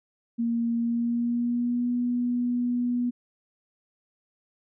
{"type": "tone with pitch glide", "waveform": "sine", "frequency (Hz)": [233.1, 243.7], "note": ["A#3", "B3"], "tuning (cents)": [0, -23], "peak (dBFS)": -23, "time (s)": [0.38, 3.11], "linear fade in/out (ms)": 20, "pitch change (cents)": 77, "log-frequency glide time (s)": [0.77, 1.91], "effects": []}